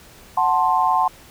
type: chord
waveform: sine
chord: F# diminished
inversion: none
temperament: equal with one note detuned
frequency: 740 / 880 / 1051.3 Hz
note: F#5 / A5 / C6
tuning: 0 / 0 / +8 cents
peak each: -20 / -19 / -19 dBFS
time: 0.37-1.08 s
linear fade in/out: 5 ms
effects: pink hiss -46 dBFS RMS until 1.3 s